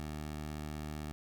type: tone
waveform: 15% pulse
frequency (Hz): 75.7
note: D#2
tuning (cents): -47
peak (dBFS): -33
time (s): 0-1.12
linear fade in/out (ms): 0
effects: none